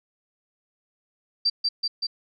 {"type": "tone with echo", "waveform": "sine", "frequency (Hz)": 4684, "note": "D8", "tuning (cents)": -5, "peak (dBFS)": -18, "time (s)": [1.45, 1.5], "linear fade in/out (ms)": 10, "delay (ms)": 190, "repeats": 3, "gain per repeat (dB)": -2, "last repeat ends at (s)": 2.07, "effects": []}